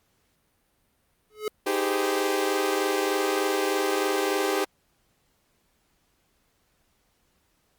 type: tone with exponential growth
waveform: square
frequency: 426.3 Hz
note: G#4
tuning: 45 cents sharp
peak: -24 dBFS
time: 1.3-1.48 s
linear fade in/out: 2 ms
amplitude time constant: 38 ms
type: chord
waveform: sawtooth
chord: Ab major seventh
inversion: second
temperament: equal with one note detuned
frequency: 311.1 / 392 / 415.3 / 516 Hz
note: Eb4 / G4 / Ab4 / C5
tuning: 0 / 0 / 0 / -24 cents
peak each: -27 / -22 / -27 / -27 dBFS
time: 1.66-4.65 s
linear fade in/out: 10 ms
effects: pink hiss -69 dBFS RMS until 7.78 s + Opus 48 kbps